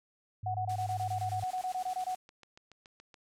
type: tone with pitch glide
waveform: sine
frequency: 103.83 to 102.58 Hz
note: G#2 to G#2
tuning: 0 to -21 cents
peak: -36 dBFS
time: 0.43-1.44 s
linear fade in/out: 5 ms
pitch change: -21 cents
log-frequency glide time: 0.57-1.23 s
type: tone bursts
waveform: sine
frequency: 740 Hz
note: F#5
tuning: in tune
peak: -31 dBFS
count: 16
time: 0.46-2.149 s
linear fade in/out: 5 ms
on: 84 ms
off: 23 ms
type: noise with tremolo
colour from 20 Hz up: white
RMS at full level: -48 dBFS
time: 0.69-2.16 s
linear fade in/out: 5 ms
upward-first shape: sine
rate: 10 Hz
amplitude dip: 45%
type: click train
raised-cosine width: 0.2 ms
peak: -36 dBFS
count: 13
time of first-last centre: 1.44-3.142 s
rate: 7.05 Hz
effects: low-pass 10000 Hz 12 dB/octave